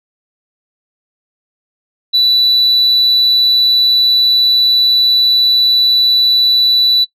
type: tone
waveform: sine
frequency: 3963 Hz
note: B7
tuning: 5 cents sharp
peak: -6 dBFS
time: 2.13-7.05 s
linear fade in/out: 20 ms
effects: noise-tail reverb RT60 0.1 s tail -19 dB re dry + tanh soft clip ceiling -5 dBFS